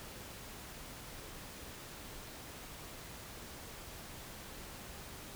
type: silence
effects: pink hiss -49 dBFS RMS until 5.35 s